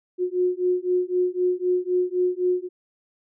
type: beating tone pair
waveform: sine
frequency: 360 / 363.9 Hz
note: F#4 / F#4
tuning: -47 / -29 cents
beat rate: 3.9 Hz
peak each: -23 dBFS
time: 0.18-2.69 s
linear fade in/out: 50 ms
effects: none